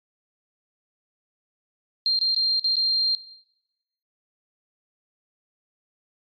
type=tone with dropouts; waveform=sine; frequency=4186 Hz; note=C8; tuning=in tune; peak=-18 dBFS; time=2.06-3.15 s; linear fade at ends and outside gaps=1 ms; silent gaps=2.19-2.212 / 2.347-2.363 / 2.596-2.643 / 2.756-2.767 s; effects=noise-tail reverb RT60 0.9 s tail -18 dB re dry + MP3 96 kbps